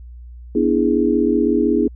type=chord; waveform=sine; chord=E dominant seventh; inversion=second; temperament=equal with one note detuned; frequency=243.7 / 293.7 / 329.6 / 415.3 Hz; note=B3 / D4 / E4 / G#4; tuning=-23 / 0 / 0 / 0 cents; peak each=-19 dBFS; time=0.55-1.88 s; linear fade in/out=5 ms; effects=added 60 Hz sine -34 dBFS peak until 1.95 s